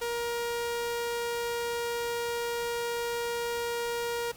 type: tone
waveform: sawtooth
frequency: 472.1 Hz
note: A#4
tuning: 22 cents sharp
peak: -26 dBFS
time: 0.01-4.32 s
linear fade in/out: 10 ms
effects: pink hiss -51 dBFS RMS until 4.36 s